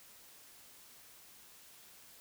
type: silence
effects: white hiss -58 dBFS RMS until 2.2 s